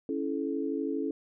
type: chord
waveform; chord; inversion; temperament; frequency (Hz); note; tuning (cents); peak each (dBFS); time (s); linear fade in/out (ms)
sine; A major; first; equal with one note detuned; 277.2 / 329.6 / 432.4; C#4 / E4 / A4; 0 / 0 / -30; -32 / -34 / -34; 0.09-1.11; 2
effects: none